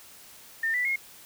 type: tone with pitch steps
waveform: sine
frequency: 1811 / 1974.9 / 2154 Hz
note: A6 / B6 / C7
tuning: +49 / -1 / +50 cents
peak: -24 dBFS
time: 0.63-0.96 s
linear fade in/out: 5 ms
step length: 110 ms
effects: white hiss -50 dBFS RMS until 1.25 s